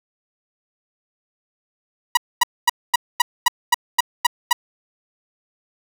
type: tone bursts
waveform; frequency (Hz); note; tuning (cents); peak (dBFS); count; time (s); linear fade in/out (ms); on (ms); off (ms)
sawtooth; 967; B5; -37; -7; 10; 2.15-4.53; 5; 22; 240
effects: none